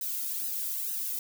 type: noise with flanger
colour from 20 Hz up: violet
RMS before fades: -33 dBFS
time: 0.01-1.19 s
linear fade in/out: 2 ms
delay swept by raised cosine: 0.88 to 1.79 ms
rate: 2.2 Hz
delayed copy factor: -1
effects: none